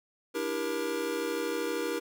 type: chord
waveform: square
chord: E half-diminished seventh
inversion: third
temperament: just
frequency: 296.7 / 329.6 / 395.6 / 474.7 Hz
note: D4 / E4 / G4 / Bb4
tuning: +18 / 0 / +16 / +31 cents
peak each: -39 / -37 / -37 / -34 dBFS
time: 0.34-2 s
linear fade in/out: 20 ms
effects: none